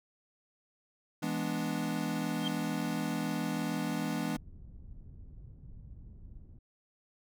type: chord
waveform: square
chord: E dominant seventh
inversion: none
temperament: equal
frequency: 164.81 / 207.7 / 246.9 / 293.7 Hz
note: E3 / G#3 / B3 / D4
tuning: 0 / 0 / 0 / 0 cents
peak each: -38 dBFS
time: 1.22-4.37 s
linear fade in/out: 10 ms
type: tone with exponential growth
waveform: sine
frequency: 3181 Hz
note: G7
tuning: 25 cents sharp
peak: -30 dBFS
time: 2.37-2.48 s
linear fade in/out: 5 ms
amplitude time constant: 23 ms
type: low-pass noise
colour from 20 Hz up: pink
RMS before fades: -49 dBFS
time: 4.34-6.59 s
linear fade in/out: 10 ms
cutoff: 120 Hz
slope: 12 dB/octave
effects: none